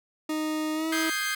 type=tone with pitch glide; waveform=40% pulse; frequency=310 to 322 Hz; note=D#4 to E4; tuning=-6 to -41 cents; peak=-26 dBFS; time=0.29-1.1 s; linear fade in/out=5 ms; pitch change=+65 cents; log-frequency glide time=0.74-0.88 s
type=chord; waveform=sawtooth; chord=Ab major seventh; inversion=second; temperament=equal; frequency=1244.5 / 1568 / 1661.2 / 2093 Hz; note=Eb6 / G6 / Ab6 / C7; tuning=0 / 0 / 0 / 0 cents; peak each=-31 / -27 / -32 / -28 dBFS; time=0.92-1.35 s; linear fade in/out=5 ms
effects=none